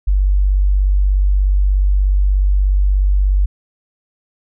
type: tone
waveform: sine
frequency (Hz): 48.37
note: G1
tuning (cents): -22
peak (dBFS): -10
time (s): 0.07-3.46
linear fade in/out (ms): 10
effects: none